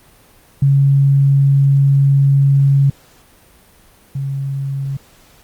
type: tone pair in turn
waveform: sine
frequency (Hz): 138.59 / 137.39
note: C#3 / C#3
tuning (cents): 0 / -15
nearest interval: unison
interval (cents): 15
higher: first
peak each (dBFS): -8 / -18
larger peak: first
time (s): 0.62-2.9 / 4.15-4.97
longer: first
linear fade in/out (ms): 5
effects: pink hiss -48 dBFS RMS until 5.43 s + Opus 32 kbps